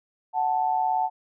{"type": "tone pair together", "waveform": "sine", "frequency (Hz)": [742.4, 880], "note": ["F#5", "A5"], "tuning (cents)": [6, 0], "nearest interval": "minor third", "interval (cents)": 294, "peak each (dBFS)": -24, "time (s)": [0.33, 1.1], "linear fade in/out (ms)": 50, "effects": []}